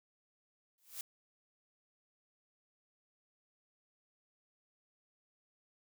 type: noise with exponential growth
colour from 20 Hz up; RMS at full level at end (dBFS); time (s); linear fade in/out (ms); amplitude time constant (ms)
blue; -39; 0.78-1.01; 1; 48
effects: none